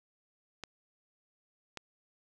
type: clicks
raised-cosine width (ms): 0.2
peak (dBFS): -23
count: 2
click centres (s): 0.637 / 1.773
effects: none